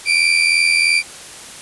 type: tone pair together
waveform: 35% pulse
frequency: 2315 / 2398 Hz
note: D7 / D7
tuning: -25 / +36 cents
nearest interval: minor second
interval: 61 cents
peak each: -13 dBFS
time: 0.05-1.03 s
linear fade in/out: 50 ms
effects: white hiss -35 dBFS RMS until 1.61 s + resampled to 24000 Hz